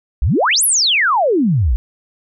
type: exponential two-way sweep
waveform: sine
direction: up then down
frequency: 49.89 to 11920 to 49.89 Hz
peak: -11 dBFS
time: 0.22-1.76 s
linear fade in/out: 0 ms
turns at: 0.64 s
effects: none